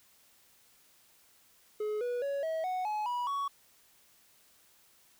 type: tone with pitch steps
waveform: triangle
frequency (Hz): 424.3 / 487.4 / 559.9 / 643.1 / 738.7 / 848.6 / 974.8 / 1119.7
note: G#4 / B4 / C#5 / E5 / F#5 / G#5 / B5 / C#6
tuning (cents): +37 / -23 / +17 / -43 / -3 / +37 / -23 / +17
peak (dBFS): -29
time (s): 1.8-3.48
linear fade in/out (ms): 5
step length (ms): 210
effects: white hiss -64 dBFS RMS until 5.19 s